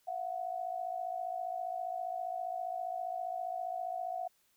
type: tone pair together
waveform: sine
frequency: 680 / 735 Hz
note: F5 / F#5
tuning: -46 / -12 cents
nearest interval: minor second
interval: 134 cents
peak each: -39 / -37 dBFS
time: 0.07-4.28 s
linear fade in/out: 10 ms
effects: white hiss -72 dBFS RMS until 4.56 s